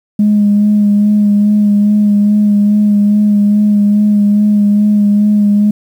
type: tone with vibrato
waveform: sine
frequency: 207.1 Hz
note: G#3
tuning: 5 cents flat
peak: -5 dBFS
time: 0.19-5.71 s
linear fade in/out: 5 ms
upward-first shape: sine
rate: 2.4 Hz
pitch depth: 21 cents each way
effects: tanh soft clip ceiling -2 dBFS + 7-bit